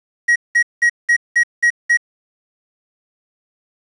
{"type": "tone bursts", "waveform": "triangle", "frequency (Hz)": 1900, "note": "A#6", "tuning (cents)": 33, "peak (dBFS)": -8, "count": 7, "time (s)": [0.28, 1.973], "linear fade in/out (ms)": 10, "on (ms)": 79, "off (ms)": 190, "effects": ["resampled to 22050 Hz", "7-bit"]}